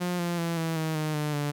sawtooth tone with pitch steps, 177.8 / 172.84 / 168.01 / 163.33 / 158.77 / 154.34 / 150.03 / 145.84 Hz, F3 / F3 / E3 / E3 / D#3 / D#3 / D3 / D3, +31 / -18 / +33 / -16 / +35 / -14 / +37 / -12 cents, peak -23 dBFS, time 0-1.52 s, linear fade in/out 20 ms, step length 190 ms, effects none

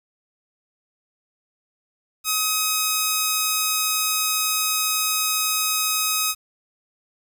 5% pulse tone, 1266 Hz, D#6, 30 cents sharp, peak -8 dBFS, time 2.24-6.35 s, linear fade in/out 50 ms, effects 8-bit

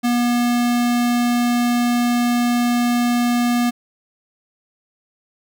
square tone, 241.1 Hz, B3, 41 cents flat, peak -16 dBFS, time 0.03-3.71 s, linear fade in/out 20 ms, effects none

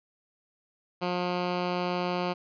10% pulse tone, 178.6 Hz, F3, 39 cents sharp, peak -19 dBFS, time 1.01-2.34 s, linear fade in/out 20 ms, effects resampled to 11025 Hz

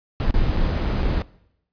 brown noise with dropouts, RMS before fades -20 dBFS, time 0.2-1.22 s, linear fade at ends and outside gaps 0 ms, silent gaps 0.308-0.341 / 0.565-0.571 / 0.849-0.853 / 1.025-1.031 s, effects noise-tail reverb RT60 0.8 s tail -21 dB re dry + resampled to 11025 Hz

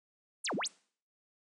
sine exponential two-way sweep, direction down then up, 11310 to 164.81 to 11310 Hz, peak -32 dBFS, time 0.44-0.68 s, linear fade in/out 10 ms, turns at 0.55 s, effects noise-tail reverb RT60 0.5 s tail -24 dB re dry

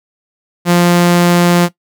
sawtooth tone, 174.61 Hz, F3, in tune, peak -3 dBFS, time 0.65-1.69 s, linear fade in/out 50 ms, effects noise-tail reverb RT60 0.1 s tail -17 dB re dry

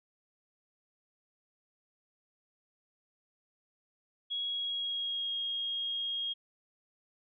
sine tone with pitch glide, 3322 to 3261 Hz, G#7 to G#7, 0 to -32 cents, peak -32 dBFS, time 4.3-6.34 s, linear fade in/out 20 ms, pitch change -32 cents, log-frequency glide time 4.44-5.36 s, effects none

